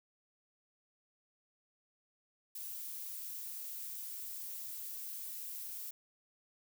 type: noise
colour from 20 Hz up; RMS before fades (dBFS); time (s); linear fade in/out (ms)
violet; -44; 2.55-5.91; 5
effects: none